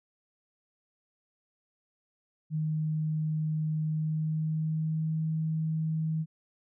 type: tone with pitch glide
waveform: sine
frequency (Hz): 155.56 to 158.55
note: D#3 to D#3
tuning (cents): 0 to +33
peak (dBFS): -27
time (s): 2.5-6.26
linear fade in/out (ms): 50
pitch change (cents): +33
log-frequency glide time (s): 3.86-5.21
effects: none